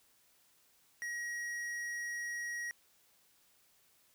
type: tone with tanh clipping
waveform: sine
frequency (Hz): 1900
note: A#6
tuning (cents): +33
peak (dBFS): -39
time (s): 1.02-2.71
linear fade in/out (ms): 0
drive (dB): 12
effects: white hiss -69 dBFS RMS until 4.14 s